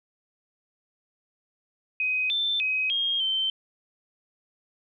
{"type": "tone with pitch steps", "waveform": "sine", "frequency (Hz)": [2515, 3548, 2529, 3239, 3103], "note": ["D#7", "A7", "D#7", "G#7", "G7"], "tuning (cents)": [18, 14, 28, -44, -18], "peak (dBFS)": -23, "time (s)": [2, 3.5], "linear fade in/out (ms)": 2, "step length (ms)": 300, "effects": []}